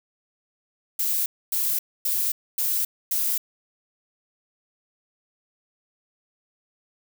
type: noise bursts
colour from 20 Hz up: violet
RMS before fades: -24 dBFS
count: 5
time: 0.99-3.38 s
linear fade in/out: 5 ms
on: 270 ms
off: 260 ms
effects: none